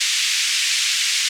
pink band-pass noise, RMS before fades -20 dBFS, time 0-1.29 s, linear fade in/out 10 ms, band 2200 to 7700 Hz, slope 24 dB/octave, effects none

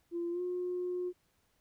sine tone with pitch glide, 343.1 to 359.3 Hz, F4 to F4, -31 to +49 cents, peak -32 dBFS, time 0.11-1.13 s, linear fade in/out 50 ms, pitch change +80 cents, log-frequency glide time 0.31-0.41 s, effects tanh soft clip ceiling -28 dBFS + pink hiss -74 dBFS RMS until 1.6 s

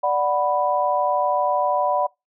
sine chord, B minor, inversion first, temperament equal, 587.3 / 740 / 987.8 Hz, D5 / F#5 / B5, 0 / 0 / 0 cents, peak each -22 dBFS, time 0.03-2.07 s, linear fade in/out 10 ms, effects noise-tail reverb RT60 0.2 s tail -24 dB re dry

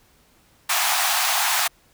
pink high-pass noise, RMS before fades -21 dBFS, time 0.69-1.68 s, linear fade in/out 10 ms, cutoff 680 Hz, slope 96 dB/octave, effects pink hiss -58 dBFS RMS until 1.93 s

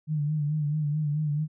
sine tone with vibrato, 150.2 Hz, D3, 39 cents sharp, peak -24 dBFS, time 0.07-1.48 s, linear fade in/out 50 ms, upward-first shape sine, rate 4.6 Hz, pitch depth 56 cents each way, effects none

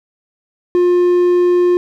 triangle tone, 354.9 Hz, F4, 28 cents sharp, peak -7 dBFS, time 0.75-1.77 s, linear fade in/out 0 ms, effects none

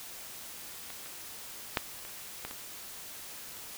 clicks, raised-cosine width 0.3 ms, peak -28 / -30 / -10 / -29 / -20 / -26 dBFS, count 6, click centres 0.903 / 1.06 / 1.772 / 2.051 / 2.45 / 2.511 s, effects white hiss -45 dBFS RMS until 3.77 s

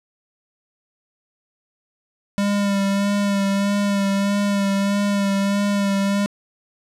square tone with vibrato, 200 Hz, G3, 35 cents sharp, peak -18 dBFS, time 2.38-6.26 s, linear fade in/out 0 ms, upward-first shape sine, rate 1.6 Hz, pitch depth 26 cents each way, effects low-pass 10000 Hz 12 dB/octave + 9-bit

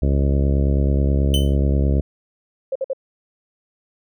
harmonic tone, 69.3 Hz, C#2, in tune, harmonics 1 / 2 / 3 / 4 / 5 / 6 / 7 / 8 / 9, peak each -16 / -22 / -26 / -28 / -30 / -32 / -33 / -34 / -35 dBFS, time 0.02-2.01 s, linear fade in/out 5 ms
45% pulse tone with exponential decay, 3040 Hz, F#7, 46 cents sharp, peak -17 dBFS, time 1.34-1.56 s, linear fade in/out 1 ms, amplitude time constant 46 ms
sine tone bursts, 533 Hz, C5, 32 cents sharp, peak -19 dBFS, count 3, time 2.72-2.933 s, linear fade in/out 5 ms, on 35 ms, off 54 ms
effects none

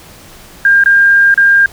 sine tone with dropouts, 1604 Hz, G6, 39 cents sharp, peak -4 dBFS, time 0.65-1.66 s, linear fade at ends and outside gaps 2 ms, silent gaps 0.838-0.859 / 1.342-1.376 s, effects pink hiss -37 dBFS RMS until 1.72 s

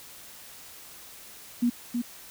sine tone with echo, 240 Hz, B3, 49 cents flat, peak -20 dBFS, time 1.62-1.7 s, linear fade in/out 10 ms, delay 320 ms, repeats 1, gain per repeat -5 dB, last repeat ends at 2.02 s, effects white hiss -47 dBFS RMS until 2.3 s

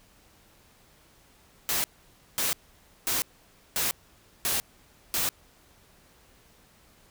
white noise bursts, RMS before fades -27 dBFS, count 6, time 1.69-5.29 s, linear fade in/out 0 ms, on 150 ms, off 540 ms, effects pink hiss -59 dBFS RMS until 7.1 s

